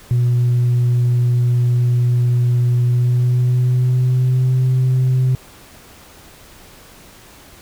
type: tone with pitch glide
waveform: sine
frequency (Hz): 122 to 128.51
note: B2 to C3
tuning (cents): -21 to -31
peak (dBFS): -10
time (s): 0.11-5.35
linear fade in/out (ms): 0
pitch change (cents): +90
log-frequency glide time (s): 2.86-4.53
effects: tanh soft clip ceiling -10 dBFS + pink hiss -43 dBFS RMS until 7.61 s